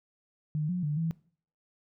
sine tone with pitch steps, 152.2 / 179.6 / 148.4 / 163.6 Hz, D#3 / F3 / D3 / E3, -38 / +49 / +18 / -13 cents, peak -27 dBFS, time 0.55-1.11 s, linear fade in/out 0 ms, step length 140 ms, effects noise-tail reverb RT60 0.5 s tail -21 dB re dry

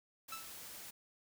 white noise, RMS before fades -50 dBFS, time 0.28-0.91 s, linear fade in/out 10 ms
sawtooth tone with exponential decay, 1318.5 Hz, E6, in tune, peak -37 dBFS, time 0.32-0.56 s, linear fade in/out 5 ms, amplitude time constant 52 ms
effects none

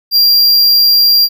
square tone, 4759 Hz, D8, 22 cents sharp, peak -6 dBFS, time 0.11-1.29 s, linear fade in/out 50 ms, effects none

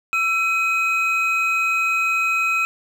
triangle tone pair together, 1337 / 2524 Hz, E6 / D#7, +24 / +24 cents, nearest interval major seventh, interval 1100 cents, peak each -21 / -17 dBFS, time 0.13-2.65 s, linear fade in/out 0 ms, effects none

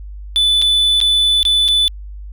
triangle tone with dropouts, 3490 Hz, A7, 15 cents flat, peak -9 dBFS, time 0.36-1.88 s, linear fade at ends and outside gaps 0 ms, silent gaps 0.617-0.622 / 1.003-1.013 / 1.43-1.452 / 1.681-1.686 s, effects added 50 Hz sine -28 dBFS peak until 2.32 s

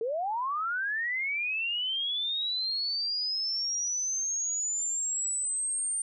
sine linear sweep, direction up, 430 to 8870 Hz, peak -28 dBFS, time 0.01-6.02 s, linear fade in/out 2 ms, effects none

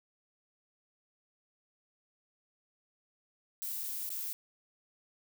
violet noise with dropouts, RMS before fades -38 dBFS, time 3.62-4.33 s, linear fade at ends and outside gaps 0 ms, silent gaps 3.834-3.838 / 4.092-4.103 s, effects none

